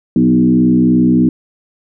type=tone with frequency modulation; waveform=sine; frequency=245.3 Hz; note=B3; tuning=12 cents flat; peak=-7 dBFS; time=0.16-1.29 s; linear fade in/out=2 ms; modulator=63.2 Hz; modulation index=1.2; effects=none